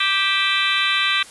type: harmonic tone with a mistuned harmonic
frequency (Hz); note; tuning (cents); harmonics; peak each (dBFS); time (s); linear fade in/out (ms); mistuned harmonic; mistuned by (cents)
392; G4; 0; 3 / 4 / 5 / 6 / 7 / 8 / 9 / 10; -25 / -25 / -25 / -25 / -25 / -25 / -25 / -25; 0-1.23; 5; 7; -77
effects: white hiss -41 dBFS RMS until 1.3 s + resampled to 24000 Hz